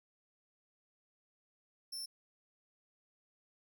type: tone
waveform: sawtooth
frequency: 5370 Hz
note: E8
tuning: 31 cents sharp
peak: -38 dBFS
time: 1.92-2.06 s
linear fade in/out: 10 ms
effects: none